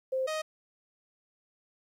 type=tone pair in turn; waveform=sine / sawtooth; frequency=523.3 / 624.7 Hz; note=C5 / D#5; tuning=0 / +7 cents; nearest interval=minor third; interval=307 cents; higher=second; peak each=-27 / -27 dBFS; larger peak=neither; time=0.12-0.27 / 0.27-0.42 s; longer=neither; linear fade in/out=10 ms; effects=low-pass 9000 Hz 12 dB/octave + 11-bit